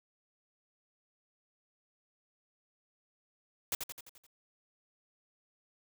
white noise with echo, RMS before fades -33 dBFS, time 3.72-3.75 s, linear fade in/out 2 ms, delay 86 ms, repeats 6, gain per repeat -5 dB, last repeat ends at 4.266 s, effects none

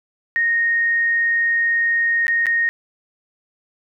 sine tone with dropouts, 1858 Hz, A#6, 6 cents flat, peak -15 dBFS, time 0.36-2.69 s, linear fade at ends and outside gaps 0 ms, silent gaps 2.268-2.281 / 2.458-2.467 s, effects none

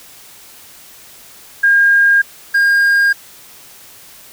sine / triangle tone pair in turn, 1616 / 1616 Hz, G#6 / G#6, -48 / -48 cents, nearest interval unison, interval 0 cents, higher neither, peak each -7 dBFS, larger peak neither, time 1.63-2.22 / 2.54-3.13 s, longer neither, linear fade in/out 10 ms, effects white hiss -40 dBFS RMS until 4.32 s

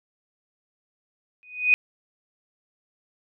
sine tone with exponential growth, 2489 Hz, D#7, in tune, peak -11 dBFS, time 1.43-1.74 s, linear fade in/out 0 ms, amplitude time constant 66 ms, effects none

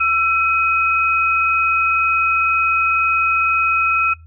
sine tone pair together, 1339 / 2528 Hz, E6 / D#7, +27 / +27 cents, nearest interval major seventh, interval 1100 cents, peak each -16 dBFS, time 0-4.14 s, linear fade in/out 10 ms, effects noise-tail reverb RT60 0.2 s tail -23 dB re dry + added 81 Hz sine -39 dBFS peak until 4.26 s

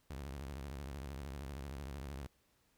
sawtooth tone with vibrato, 69 Hz, C#2, 7 cents flat, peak -39 dBFS, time 0.1-2.27 s, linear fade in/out 5 ms, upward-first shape sine, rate 13 Hz, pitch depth 180 cents each way, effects pink hiss -74 dBFS RMS until 2.77 s

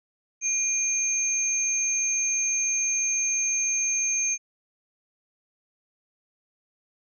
sine tone pair together, 2413 / 6357 Hz, D7 / G8, +46 / +23 cents, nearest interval octave + perfect fourth, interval 1677 cents, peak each -31 / -23 dBFS, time 0.41-4.38 s, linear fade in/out 50 ms, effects none

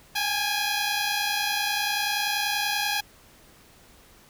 10% pulse tone pair together, 810 / 840.2 Hz, G#5 / G#5, -43 / +20 cents, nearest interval minor second, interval 63 cents, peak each -19 dBFS, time 0.15-3.01 s, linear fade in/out 10 ms, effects pink hiss -54 dBFS RMS until 4.29 s

